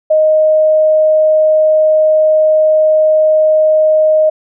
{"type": "tone", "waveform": "sine", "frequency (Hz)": 622, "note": "D#5", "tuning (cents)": -1, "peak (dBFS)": -6, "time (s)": [0.1, 4.3], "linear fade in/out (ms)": 10, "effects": []}